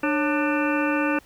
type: harmonic tone with a mistuned harmonic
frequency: 297.5 Hz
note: D4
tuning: 22 cents sharp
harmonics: 1 / 2 / 3 / 4 / 5 / 6 / 8 / 9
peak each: -23 / -28 / -31 / -31 / -29 / -34 / -34 / -32 dBFS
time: 0.03-1.19 s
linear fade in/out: 5 ms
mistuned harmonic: 2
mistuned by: -130 cents
effects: pink hiss -54 dBFS RMS until 1.25 s